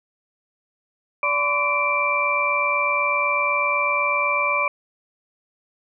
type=tone cluster; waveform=sine; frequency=582 / 1018 / 1146 / 2352 Hz; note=D5 / C6 / D6 / D7; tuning=-16 / -48 / -43 / +2 cents; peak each=-27 / -25 / -25 / -21 dBFS; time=1.23-4.68 s; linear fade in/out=2 ms; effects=none